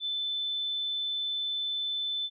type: tone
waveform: sine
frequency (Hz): 3520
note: A7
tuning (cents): 0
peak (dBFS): -29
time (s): 0-2.3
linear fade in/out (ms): 50
effects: none